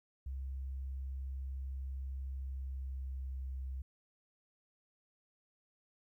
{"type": "tone with pitch glide", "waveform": "sine", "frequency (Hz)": [66.5, 65.62], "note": ["C2", "C2"], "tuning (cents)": [29, 6], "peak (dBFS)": -38, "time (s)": [0.26, 3.82], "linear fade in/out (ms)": 5, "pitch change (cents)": -23, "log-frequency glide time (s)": [2.31, 3.48], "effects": ["13-bit"]}